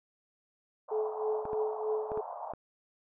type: band-pass noise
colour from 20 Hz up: pink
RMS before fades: -41 dBFS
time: 0.88-2.53 s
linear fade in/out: 10 ms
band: 630 to 1000 Hz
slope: 48 dB/octave
type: tone with tremolo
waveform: sine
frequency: 431.4 Hz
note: A4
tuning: 34 cents flat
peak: -27 dBFS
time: 0.91-2.21 s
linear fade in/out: 10 ms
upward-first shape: triangle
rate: 3.2 Hz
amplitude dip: 80%
type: clicks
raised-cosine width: 1 ms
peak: -25 dBFS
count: 5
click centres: 1.454 / 1.532 / 2.118 / 2.175 / 2.536 s
effects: none